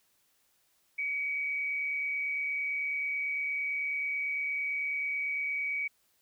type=tone with amplitude modulation; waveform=sine; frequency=2267 Hz; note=C#7; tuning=38 cents sharp; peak=-28 dBFS; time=0.98-5.88 s; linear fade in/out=10 ms; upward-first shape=sine; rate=149 Hz; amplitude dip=40%; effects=white hiss -71 dBFS RMS until 6.21 s